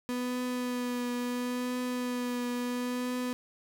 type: tone with vibrato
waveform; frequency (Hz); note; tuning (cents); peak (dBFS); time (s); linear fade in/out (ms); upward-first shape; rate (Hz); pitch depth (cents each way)
35% pulse; 246.9; B3; 0; -29; 0.09-3.33; 0; triangle; 0.73; 22
effects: none